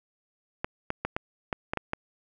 clicks, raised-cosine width 0.5 ms, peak -13 dBFS, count 8, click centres 0.645 / 0.904 / 1.05 / 1.165 / 1.528 / 1.735 / 1.773 / 1.934 s, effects none

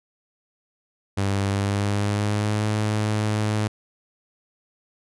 sawtooth tone with pitch glide, 98.9 to 106.61 Hz, G2 to G#2, +16 to +46 cents, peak -17 dBFS, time 1.17-3.68 s, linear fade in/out 10 ms, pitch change +130 cents, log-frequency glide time 1.45-2.69 s, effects resampled to 24000 Hz

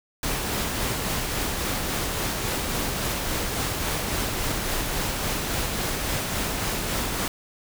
pink noise with tremolo, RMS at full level -26 dBFS, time 0.23-7.28 s, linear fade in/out 2 ms, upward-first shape sine, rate 3.6 Hz, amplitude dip 25%, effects none

